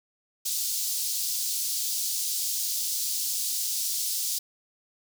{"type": "high-pass noise", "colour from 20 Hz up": "pink", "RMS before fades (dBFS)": -29, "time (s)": [0.45, 4.39], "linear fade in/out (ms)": 10, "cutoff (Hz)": 4500, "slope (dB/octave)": 24, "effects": []}